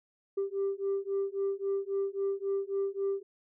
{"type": "beating tone pair", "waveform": "sine", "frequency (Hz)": [392, 395.7], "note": ["G4", "G4"], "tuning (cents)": [0, 16], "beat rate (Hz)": 3.7, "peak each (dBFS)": [-31, -31], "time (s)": [0.37, 3.23], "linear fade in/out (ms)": 10, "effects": ["tanh soft clip ceiling -25 dBFS"]}